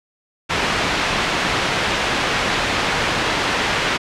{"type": "low-pass noise", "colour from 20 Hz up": "white", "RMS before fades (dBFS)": -20, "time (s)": [0.49, 3.98], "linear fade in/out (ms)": 20, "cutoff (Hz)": 2600, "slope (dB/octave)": 12, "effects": ["low-pass 9000 Hz 12 dB/octave"]}